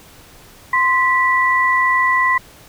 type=tone pair together; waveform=sine; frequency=1039.3 / 1962 Hz; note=C6 / B6; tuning=-12 / -12 cents; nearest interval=major seventh; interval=1100 cents; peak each=-15 dBFS; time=0.73-2.38 s; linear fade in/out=5 ms; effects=pink hiss -44 dBFS RMS until 2.68 s